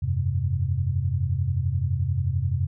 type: chord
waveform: sine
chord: F suspended second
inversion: none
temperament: equal with one note detuned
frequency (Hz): 86.5 / 98 / 130.81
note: F2 / G2 / C3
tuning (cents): -16 / 0 / 0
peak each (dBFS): -26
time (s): 0.02-2.67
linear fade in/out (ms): 10
effects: none